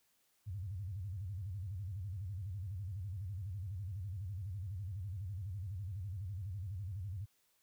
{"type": "tone with vibrato", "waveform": "sine", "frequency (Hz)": 95.6, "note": "G2", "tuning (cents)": -43, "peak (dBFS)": -39, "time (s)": [0.46, 7.26], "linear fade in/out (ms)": 20, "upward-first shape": "square", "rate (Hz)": 12, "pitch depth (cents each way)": 160, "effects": ["white hiss -75 dBFS RMS until 7.62 s"]}